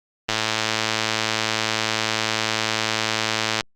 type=click train; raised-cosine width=0.2 ms; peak=-3 dBFS; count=366; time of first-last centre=0.29-3.608 s; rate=110 Hz; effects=Opus 32 kbps